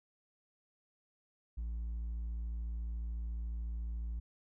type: tone with hard clipping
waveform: triangle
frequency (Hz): 57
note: A#1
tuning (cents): -38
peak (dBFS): -35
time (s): 1.57-4.2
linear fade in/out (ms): 10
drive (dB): 1
effects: none